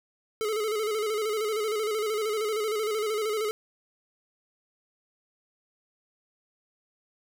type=tone with vibrato; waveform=square; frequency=429.6 Hz; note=A4; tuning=41 cents flat; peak=-27 dBFS; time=0.41-3.51 s; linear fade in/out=0 ms; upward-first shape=square; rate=13 Hz; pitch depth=51 cents each way; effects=11-bit